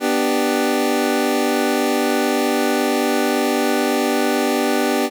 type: chord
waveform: 25% pulse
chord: G major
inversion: first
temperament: equal with one note detuned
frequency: 246.9 / 295.9 / 392 Hz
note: B3 / D4 / G4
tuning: 0 / +13 / 0 cents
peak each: -17 dBFS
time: 0-5.1 s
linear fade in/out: 50 ms
effects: none